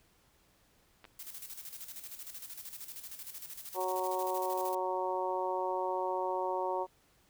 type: clicks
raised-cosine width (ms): 0.3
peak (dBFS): -35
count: 2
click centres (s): 1.043 / 1.052
type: noise with tremolo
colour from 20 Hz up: blue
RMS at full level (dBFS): -44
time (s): 1.19-4.75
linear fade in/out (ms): 5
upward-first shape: square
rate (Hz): 13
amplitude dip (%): 60
type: harmonic tone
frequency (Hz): 185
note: F#3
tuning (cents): 0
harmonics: 2 / 3 / 4 / 5 / 6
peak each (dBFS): -37 / -37 / -39 / -35 / -43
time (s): 3.74-6.87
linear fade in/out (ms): 50
effects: pink hiss -68 dBFS RMS until 7.29 s